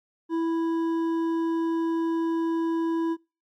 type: tone with hard clipping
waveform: sine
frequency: 329.6 Hz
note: E4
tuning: in tune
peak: -25 dBFS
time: 0.29-3.17 s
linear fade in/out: 50 ms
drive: 7 dB
effects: noise-tail reverb RT60 0.3 s tail -25 dB re dry + Opus 48 kbps